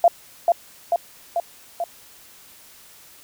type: tone with echo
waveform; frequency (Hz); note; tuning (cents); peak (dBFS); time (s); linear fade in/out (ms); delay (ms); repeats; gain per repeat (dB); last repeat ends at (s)
sine; 686; F5; -31; -9; 0.04-0.08; 2; 440; 4; -3; 1.84
effects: white hiss -48 dBFS RMS until 3.23 s